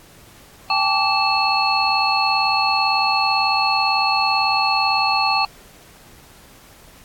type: tone cluster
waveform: sine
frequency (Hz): 790 / 868 / 1154 / 2640 / 4321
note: G5 / A5 / D6 / E7 / C#8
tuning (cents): +13 / -24 / -31 / +2 / -45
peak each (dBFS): -22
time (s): 0.7-5.45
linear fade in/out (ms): 2
effects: pink hiss -47 dBFS RMS until 7.04 s + AAC 64 kbps